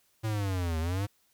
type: linear two-way sweep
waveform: square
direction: down then up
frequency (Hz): 112.2 to 78.4 to 104.3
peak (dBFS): -29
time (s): 0.23-1.07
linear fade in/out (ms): 20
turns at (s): 0.79
effects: white hiss -69 dBFS RMS until 1.33 s